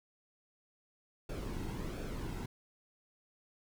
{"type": "noise with flanger", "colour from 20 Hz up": "brown", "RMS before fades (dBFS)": -40, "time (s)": [1.29, 2.46], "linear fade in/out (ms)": 5, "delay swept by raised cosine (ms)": [1, 1.74], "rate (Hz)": 1.4, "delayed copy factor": -0.55, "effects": []}